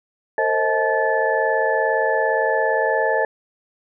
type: tone cluster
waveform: sine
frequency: 453.6 / 531 / 633 / 865 / 1740 Hz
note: A#4 / C5 / D#5 / A5 / A6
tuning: -47 / +25 / +30 / -30 / -20 cents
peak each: -23 dBFS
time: 0.38-3.25 s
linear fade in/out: 2 ms
effects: none